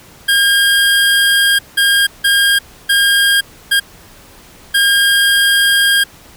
25% pulse tone bursts at uneven times, 1615 Hz, G#6, 49 cents flat, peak -5 dBFS, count 6, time 0.28-1.59 / 1.77-2.07 / 2.24-2.59 / 2.89-3.41 / 3.71-3.8 / 4.74-6.04 s, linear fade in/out 10 ms, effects pink hiss -41 dBFS RMS until 6.36 s

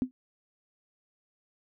sine tone with exponential decay, 255.2 Hz, C4, 43 cents flat, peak -20 dBFS, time 0.02-0.11 s, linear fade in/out 0 ms, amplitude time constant 18 ms, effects none

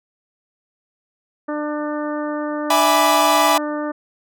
harmonic tone, 298.6 Hz, D4, 29 cents sharp, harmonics 1 / 2 / 3 / 4 / 5 / 6, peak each -24 / -26 / -33 / -31 / -36 / -38 dBFS, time 1.48-3.92 s, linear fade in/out 10 ms
45% pulse chord, E dominant seventh, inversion none, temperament equal, 659.3 / 830.6 / 987.8 / 1174.7 Hz, E5 / G#5 / B5 / D6, 0 / 0 / 0 / 0 cents, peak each -19 dBFS, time 2.7-3.58 s, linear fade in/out 5 ms
effects none

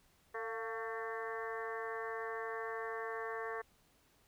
harmonic tone with a mistuned harmonic, 224.6 Hz, A3, 36 cents sharp, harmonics 2 / 3 / 4 / 5 / 6 / 7 / 8 / 9, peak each -42 / -48 / -50 / -45 / -53 / -50 / -46 / -55 dBFS, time 0.34-3.62 s, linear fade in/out 10 ms, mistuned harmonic 3, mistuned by +49 cents, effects pink hiss -70 dBFS RMS until 4.27 s

